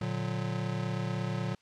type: chord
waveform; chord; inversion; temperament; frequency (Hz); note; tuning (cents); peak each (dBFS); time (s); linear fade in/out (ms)
square; Bb augmented; none; just; 116.54 / 145.68 / 182.1; Bb2 / D3 / F#3; 0 / -14 / -27; -35 / -37 / -36; 0.01-1.55; 5
effects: white hiss -68 dBFS RMS until 1.61 s + low-pass 5000 Hz 12 dB/octave